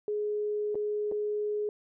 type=tone with dropouts; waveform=sine; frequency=418.9 Hz; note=G#4; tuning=15 cents sharp; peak=-28 dBFS; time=0.08-1.69 s; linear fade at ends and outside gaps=1 ms; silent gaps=0.746-0.754 / 1.115-1.121 s; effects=none